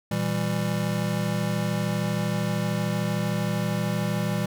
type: chord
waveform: square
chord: E diminished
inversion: second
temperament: just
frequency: 118.67 / 164.81 / 197.78 Hz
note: Bb2 / E3 / G3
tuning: +31 / 0 / +16 cents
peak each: -30 / -29 / -29 dBFS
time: 0.11-4.46 s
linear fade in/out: 5 ms
effects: none